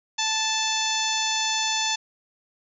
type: harmonic tone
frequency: 878 Hz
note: A5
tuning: 4 cents flat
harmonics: 1 / 2 / 3 / 4 / 5 / 6 / 7 / 8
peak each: -29 / -33 / -31 / -28 / -32 / -33 / -30 / -34 dBFS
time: 0.18-1.96 s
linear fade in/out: 10 ms
effects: none